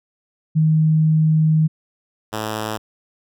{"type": "tone pair in turn", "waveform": ["sine", "5% pulse"], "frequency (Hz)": [157, 108.5], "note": ["D#3", "A2"], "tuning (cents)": [16, -24], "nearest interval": "tritone", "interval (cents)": 640, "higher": "first", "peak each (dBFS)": -12, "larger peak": "neither", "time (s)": [[0.55, 1.68], [2.32, 2.78]], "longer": "first", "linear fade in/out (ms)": 20, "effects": []}